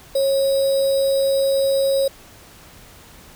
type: tone with sample-and-hold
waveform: sine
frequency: 545 Hz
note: C#5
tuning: 29 cents flat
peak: -15 dBFS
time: 0.15-2.08 s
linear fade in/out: 5 ms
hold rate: 4410 Hz
effects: pink hiss -45 dBFS RMS until 3.35 s